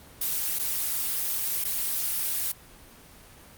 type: noise with dropouts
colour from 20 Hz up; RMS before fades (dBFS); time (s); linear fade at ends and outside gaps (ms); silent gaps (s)
blue; -28; 0.21-2.52; 5; 0.588-0.594 / 1.642-1.649
effects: pink hiss -50 dBFS RMS until 3.57 s + Opus 24 kbps